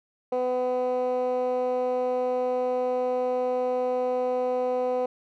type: tone with band-pass filter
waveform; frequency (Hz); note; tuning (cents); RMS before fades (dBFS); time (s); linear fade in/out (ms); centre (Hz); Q
15% pulse; 251.4; B3; +31; -26; 0.32-5.06; 5; 550; 3.1
effects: none